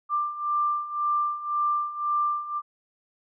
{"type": "beating tone pair", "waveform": "sine", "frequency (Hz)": [1184, 1185.9], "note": ["D6", "D6"], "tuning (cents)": [14, 16], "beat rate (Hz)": 1.9, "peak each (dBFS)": [-29, -25], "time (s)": [0.09, 2.62], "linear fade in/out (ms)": 50, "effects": []}